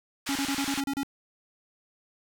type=band-pass noise; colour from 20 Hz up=pink; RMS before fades=-34 dBFS; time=0.26-0.81 s; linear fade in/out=10 ms; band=1400 to 8500 Hz; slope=12 dB/octave
type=tone bursts; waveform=square; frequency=277.3 Hz; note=C#4; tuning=1 cent sharp; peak=-28 dBFS; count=8; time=0.29-1.032 s; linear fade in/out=0 ms; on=63 ms; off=34 ms
effects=none